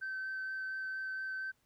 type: tone with vibrato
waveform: sine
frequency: 1541 Hz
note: G6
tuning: 30 cents flat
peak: -35 dBFS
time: 0.01-1.52 s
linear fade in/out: 20 ms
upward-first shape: sine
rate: 4.3 Hz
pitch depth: 8 cents each way
effects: tanh soft clip ceiling -34 dBFS + pink hiss -75 dBFS RMS until 1.65 s